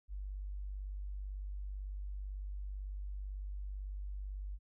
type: tone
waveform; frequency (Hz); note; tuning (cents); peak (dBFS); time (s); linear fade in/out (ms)
sine; 49; G1; 0; -39; 0.08-4.59; 50
effects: none